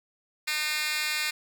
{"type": "tone with high-pass filter", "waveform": "10% pulse", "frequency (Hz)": 304.1, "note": "D#4", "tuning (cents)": -40, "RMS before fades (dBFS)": -29, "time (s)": [0.47, 1.31], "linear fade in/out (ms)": 10, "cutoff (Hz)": 2600, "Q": 2.7, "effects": []}